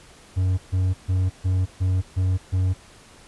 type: tone bursts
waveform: triangle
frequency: 92.8 Hz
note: F#2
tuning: 6 cents sharp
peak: -16 dBFS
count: 7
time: 0.36-2.74 s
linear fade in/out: 20 ms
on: 220 ms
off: 140 ms
effects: pink hiss -49 dBFS RMS until 3.27 s + resampled to 24000 Hz